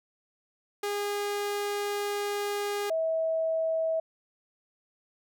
sawtooth / sine tone pair in turn, 408.9 / 647 Hz, G#4 / E5, -27 / -32 cents, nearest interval minor sixth, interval 795 cents, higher second, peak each -25 dBFS, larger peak neither, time 0.83-2.9 / 2.9-4 s, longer first, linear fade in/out 5 ms, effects none

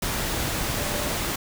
sine tone in noise, 587.3 Hz, D5, in tune, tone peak -34 dBFS, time 0.77-1.12 s, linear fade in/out 5 ms, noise pink, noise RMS -27 dBFS, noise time 0.02-1.36 s, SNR -10 dB, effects none

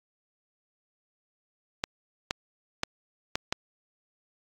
clicks, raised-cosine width 0.2 ms, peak -9 dBFS, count 5, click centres 1.839 / 2.309 / 2.834 / 3.355 / 3.525 s, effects AAC 48 kbps

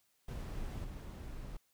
brown noise with level steps, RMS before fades -41 / -45 dBFS, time 0.28-1.57 s, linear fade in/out 5 ms, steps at 0.84 s, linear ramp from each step 5 ms, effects white hiss -75 dBFS RMS until 1.73 s

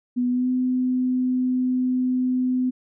sine tone with pitch glide, 246.9 to 253.7 Hz, B3 to B3, 0 to +47 cents, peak -19 dBFS, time 0.16-2.71 s, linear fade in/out 20 ms, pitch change +47 cents, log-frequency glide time 0.29-0.49 s, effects none

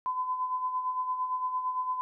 sine tone with tremolo, 1014 Hz, B5, 45 cents sharp, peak -26 dBFS, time 0.06-2.01 s, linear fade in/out 0 ms, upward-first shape sine, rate 8.8 Hz, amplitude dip 55%, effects none

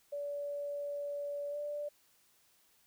sine tone with pitch glide, 575 to 586.4 Hz, D5 to D5, -37 to -3 cents, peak -36 dBFS, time 0.12-1.89 s, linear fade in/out 10 ms, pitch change +34 cents, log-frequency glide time 1.5-1.57 s, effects white hiss -69 dBFS RMS until 2.86 s

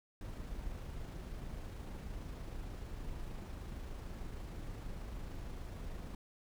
brown noise with amplitude modulation, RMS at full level -43 dBFS, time 0.21-6.15 s, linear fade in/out 2 ms, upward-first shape sine, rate 26.5 Hz, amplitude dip 25%, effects none

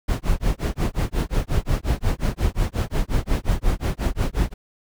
brown noise with tremolo, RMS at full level -18 dBFS, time 0.08-4.54 s, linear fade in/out 10 ms, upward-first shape sine, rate 5.6 Hz, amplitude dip 100%, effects none

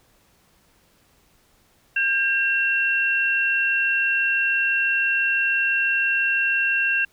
sine tone pair together, 1600 / 2723 Hz, G6 / F7, +35 / -44 cents, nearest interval major sixth, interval 921 cents, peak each -21 dBFS, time 1.96-7.05 s, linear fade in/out 5 ms, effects pink hiss -60 dBFS RMS until 7.12 s

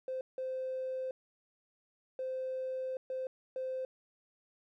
triangle tone bursts at uneven times, 519 Hz, C5, 14 cents flat, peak -31 dBFS, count 5, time 0.08-0.21 / 0.38-1.11 / 2.19-2.97 / 3.1-3.27 / 3.56-3.85 s, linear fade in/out 2 ms, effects tanh soft clip ceiling -32 dBFS

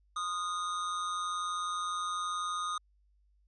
square tone with amplitude modulation, 1236 Hz, D#6, 12 cents flat, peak -31 dBFS, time 0.16-2.78 s, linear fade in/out 5 ms, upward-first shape sine, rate 179 Hz, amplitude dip 50%, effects added 50 Hz sine -65 dBFS peak until 3.47 s + resampled to 22050 Hz

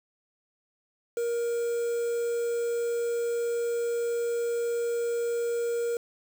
triangle tone with quantisation, 470.8 Hz, A#4, 17 cents sharp, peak -24 dBFS, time 1.17-5.97 s, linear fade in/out 2 ms, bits 7, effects none

